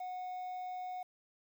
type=tone with quantisation; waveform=triangle; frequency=733 Hz; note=F#5; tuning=16 cents flat; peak=-37 dBFS; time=0-1.03 s; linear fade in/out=5 ms; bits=10; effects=none